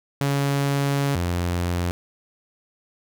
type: tone pair in turn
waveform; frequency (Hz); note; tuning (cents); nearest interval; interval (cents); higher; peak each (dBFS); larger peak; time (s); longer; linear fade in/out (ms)
sawtooth; 140.3 / 87.62; C#3 / F2; +21 / +6; minor sixth; 815; first; -16 / -18; first; 0.21-1.15 / 1.15-1.91; first; 0
effects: none